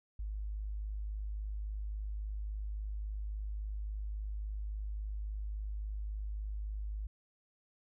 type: tone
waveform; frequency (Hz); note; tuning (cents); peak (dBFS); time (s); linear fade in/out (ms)
sine; 51.8; G#1; -4; -36; 0.19-7.07; 5
effects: none